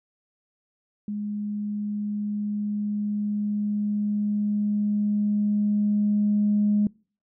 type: tone with level ramp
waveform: sine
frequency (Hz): 207.7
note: G#3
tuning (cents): 0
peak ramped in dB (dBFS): -27 to -17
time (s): 1.08-6.87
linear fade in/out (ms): 2
effects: noise-tail reverb RT60 0.4 s tail -26 dB re dry + tanh soft clip ceiling -13 dBFS